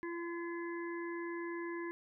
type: harmonic tone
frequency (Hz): 341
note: F4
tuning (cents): -41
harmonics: 1 / 3 / 5 / 6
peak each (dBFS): -39 / -47 / -48 / -51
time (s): 0.03-1.91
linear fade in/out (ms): 0
effects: none